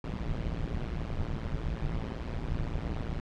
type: noise with amplitude modulation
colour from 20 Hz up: brown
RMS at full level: -29 dBFS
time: 0.04-3.2 s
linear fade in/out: 2 ms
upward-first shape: sine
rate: 115 Hz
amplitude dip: 100%
effects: low-pass 4000 Hz 12 dB/octave